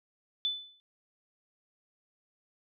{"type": "tone with exponential decay", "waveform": "sine", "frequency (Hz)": 3500, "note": "A7", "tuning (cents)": -10, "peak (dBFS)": -25, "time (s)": [0.45, 0.8], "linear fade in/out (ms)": 0, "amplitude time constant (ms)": 76, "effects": []}